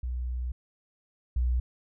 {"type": "tone pair in turn", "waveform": "sine", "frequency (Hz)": [61.74, 61.43], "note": ["B1", "B1"], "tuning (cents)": [0, -9], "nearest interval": "unison", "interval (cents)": 9, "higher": "first", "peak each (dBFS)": [-29, -23], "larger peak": "second", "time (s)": [[0.03, 0.52], [1.36, 1.6]], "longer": "first", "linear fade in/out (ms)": 5, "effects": []}